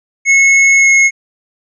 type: tone with pitch glide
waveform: square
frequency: 2184 to 2170 Hz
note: C#7 to C#7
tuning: -26 to -37 cents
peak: -6 dBFS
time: 0.25-1.11 s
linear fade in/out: 50 ms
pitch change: -11 cents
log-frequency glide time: 0.78-0.87 s
effects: resampled to 16000 Hz